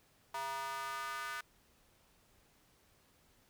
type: tone with high-pass filter sweep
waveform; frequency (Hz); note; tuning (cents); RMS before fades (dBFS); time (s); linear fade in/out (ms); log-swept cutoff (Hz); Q
square; 135.6; C#3; -38; -41; 0.34-1.41; 5; 910 to 1400; 3.5
effects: pink hiss -69 dBFS RMS until 3.49 s